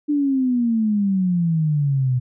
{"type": "exponential sweep", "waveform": "sine", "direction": "down", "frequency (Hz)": [298.9, 123.47], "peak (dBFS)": -16, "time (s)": [0.08, 2.2], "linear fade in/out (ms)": 20, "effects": []}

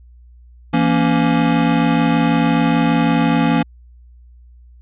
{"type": "chord", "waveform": "square", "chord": "A# diminished", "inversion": "second", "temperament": "just", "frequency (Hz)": [167.82, 233.1, 279.7], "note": ["E3", "A#3", "C#4"], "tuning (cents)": [31, 0, 16], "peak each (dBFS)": -18, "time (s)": [0.73, 3.63], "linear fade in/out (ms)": 10, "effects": ["added 60 Hz sine -41 dBFS peak until 4.81 s", "resampled to 8000 Hz"]}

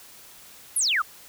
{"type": "exponential sweep", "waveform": "sine", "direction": "down", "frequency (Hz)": [11840, 1141], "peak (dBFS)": -20, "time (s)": [0.76, 1.02], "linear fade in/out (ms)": 5, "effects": ["white hiss -48 dBFS RMS until 1.28 s"]}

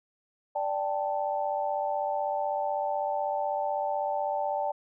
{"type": "chord", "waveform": "sine", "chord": "D suspended fourth", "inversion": "none", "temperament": "equal", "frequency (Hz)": [587.3, 784, 880], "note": ["D5", "G5", "A5"], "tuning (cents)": [0, 0, 0], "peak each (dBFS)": [-31, -31, -32], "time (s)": [0.55, 4.72], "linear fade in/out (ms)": 10, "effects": []}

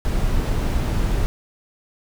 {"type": "noise", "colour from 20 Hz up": "brown", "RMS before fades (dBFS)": -20, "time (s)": [0.05, 1.26], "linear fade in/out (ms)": 0, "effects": []}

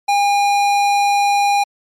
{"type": "tone with tanh clipping", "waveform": "sine", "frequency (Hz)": 810, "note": "G#5", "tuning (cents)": -43, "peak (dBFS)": -14, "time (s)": [0.08, 1.64], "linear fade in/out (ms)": 10, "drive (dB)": 18, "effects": ["MP3 64 kbps"]}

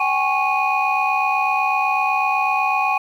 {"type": "tone cluster", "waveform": "sine", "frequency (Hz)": [765, 833, 1101, 2473], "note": ["G5", "G#5", "C#6", "D#7"], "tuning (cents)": [-42, 5, -12, -11], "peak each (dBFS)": -21, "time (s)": [0, 2.98], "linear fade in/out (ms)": 5, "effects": ["tanh soft clip ceiling -9 dBFS", "8-bit"]}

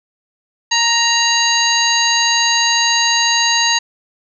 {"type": "harmonic tone with a mistuned harmonic", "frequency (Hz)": 934, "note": "A#5", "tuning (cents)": 3, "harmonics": [1, 2, 3, 4, 5, 7], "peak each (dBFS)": [-19, -19, -19, -19, -19, -19], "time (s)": [0.71, 3.79], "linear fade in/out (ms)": 10, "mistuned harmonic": 4, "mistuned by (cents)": 92, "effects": []}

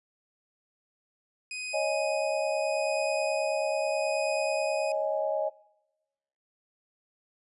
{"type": "tone with tremolo", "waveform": "sawtooth", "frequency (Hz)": 2500, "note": "D#7", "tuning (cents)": 8, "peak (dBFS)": -30, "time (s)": [1.51, 4.92], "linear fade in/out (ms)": 2, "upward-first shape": "sine", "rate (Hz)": 0.8, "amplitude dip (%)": 35}
{"type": "chord", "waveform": "sine", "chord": "C# suspended second", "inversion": "none", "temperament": "just", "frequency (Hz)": [554.4, 623.7, 831.5], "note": ["C#5", "D#5", "G#5"], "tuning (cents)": [0, 4, 2], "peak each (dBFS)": [-31, -28, -34], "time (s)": [1.73, 5.5], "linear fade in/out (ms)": 20}
{"effects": ["noise-tail reverb RT60 1.0 s tail -23 dB re dry", "resampled to 24000 Hz"]}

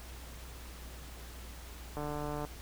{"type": "click train", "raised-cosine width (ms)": 1, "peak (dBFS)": -25, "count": 72, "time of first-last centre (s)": [1.97, 2.45], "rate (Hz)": 148, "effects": ["added 60 Hz sine -46 dBFS peak until 2.61 s", "pink hiss -51 dBFS RMS until 2.61 s"]}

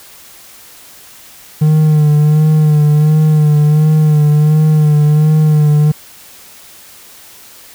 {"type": "tone with vibrato", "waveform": "triangle", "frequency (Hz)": 152, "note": "D#3", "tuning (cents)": -40, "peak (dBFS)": -4, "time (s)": [1.61, 5.92], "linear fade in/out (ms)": 10, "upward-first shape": "sine", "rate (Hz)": 1.4, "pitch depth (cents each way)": 36, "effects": ["white hiss -38 dBFS RMS until 7.74 s"]}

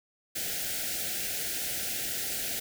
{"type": "band-stop noise", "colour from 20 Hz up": "white", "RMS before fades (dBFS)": -33, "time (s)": [0.35, 2.6], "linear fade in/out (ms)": 10, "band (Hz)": [810, 1400], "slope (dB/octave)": 96, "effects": []}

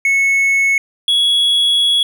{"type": "tone pair in turn", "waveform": "triangle", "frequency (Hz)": [2200, 3354], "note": ["C#7", "G#7"], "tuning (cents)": [-14, 16], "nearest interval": "perfect fifth", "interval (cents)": 730, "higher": "second", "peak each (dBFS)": -9, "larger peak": "neither", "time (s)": [[0.05, 0.78], [1.08, 2.03]], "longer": "second", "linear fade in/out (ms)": 2, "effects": []}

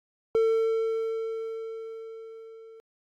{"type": "tone with level ramp", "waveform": "triangle", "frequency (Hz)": 448.9, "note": "A4", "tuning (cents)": 35, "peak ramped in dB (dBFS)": [-17, -44], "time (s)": [0.35, 2.8], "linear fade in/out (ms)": 0, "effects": ["AAC 64 kbps"]}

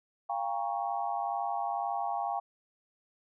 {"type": "chord", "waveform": "sine", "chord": "G half-diminished seventh", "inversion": "third", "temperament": "equal with one note detuned", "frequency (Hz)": [698.5, 800.5, 932.3, 1108.7], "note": ["F5", "G5", "Bb5", "Db6"], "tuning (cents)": [0, 36, 0, 0], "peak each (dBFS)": [-35, -33, -39, -39], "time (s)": [0.29, 2.4], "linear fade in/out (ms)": 10, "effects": []}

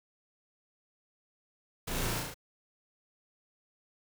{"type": "noise with echo", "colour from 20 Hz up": "pink", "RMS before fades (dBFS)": -37, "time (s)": [1.87, 2.2], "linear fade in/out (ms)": 10, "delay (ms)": 36, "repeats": 4, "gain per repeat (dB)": -2, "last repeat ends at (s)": 2.344, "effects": []}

